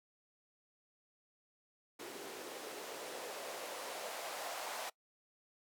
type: noise with band-pass filter sweep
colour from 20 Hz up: blue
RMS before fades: -45 dBFS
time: 1.99-4.9 s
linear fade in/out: 10 ms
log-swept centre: 350 to 740 Hz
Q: 2.3
effects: noise-tail reverb RT60 0.1 s tail -23 dB re dry